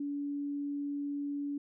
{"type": "tone", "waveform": "sine", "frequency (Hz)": 286, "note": "D4", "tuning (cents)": -46, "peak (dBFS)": -33, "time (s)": [0, 1.58], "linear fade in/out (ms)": 5, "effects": []}